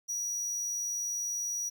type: tone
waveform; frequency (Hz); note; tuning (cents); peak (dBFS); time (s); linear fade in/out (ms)
square; 5800; F#8; -35; -32; 0.08-1.7; 20
effects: 12-bit